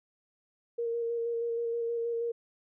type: tone with vibrato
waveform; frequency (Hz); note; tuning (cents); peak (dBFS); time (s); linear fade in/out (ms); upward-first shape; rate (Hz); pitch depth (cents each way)
sine; 466.2; A#4; 0; -29; 0.78-2.32; 10; square; 6.3; 14
effects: none